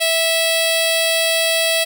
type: tone with notch filter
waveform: 10% pulse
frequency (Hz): 655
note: E5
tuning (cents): -11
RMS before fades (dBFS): -17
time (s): 0-1.85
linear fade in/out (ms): 20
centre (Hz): 1400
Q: 0.83
effects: none